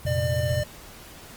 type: chord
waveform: sine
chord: F suspended fourth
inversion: none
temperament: equal with one note detuned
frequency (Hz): 87.31 / 115.8 / 130.81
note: F2 / Bb2 / C3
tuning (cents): 0 / -11 / 0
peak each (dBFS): -28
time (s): 0.05-0.63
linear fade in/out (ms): 5
type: tone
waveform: square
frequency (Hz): 599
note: D5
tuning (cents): +34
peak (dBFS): -27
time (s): 0.06-0.64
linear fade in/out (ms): 10
effects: pink hiss -45 dBFS RMS until 1.36 s + Opus 24 kbps